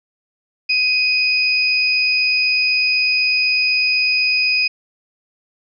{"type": "tone pair together", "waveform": "sine", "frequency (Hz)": [2500, 4984], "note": ["D#7", "D#8"], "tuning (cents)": [8, 2], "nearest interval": "octave", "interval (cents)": 1194, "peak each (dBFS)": [-15, -19], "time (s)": [0.69, 4.68], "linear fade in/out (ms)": 10, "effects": []}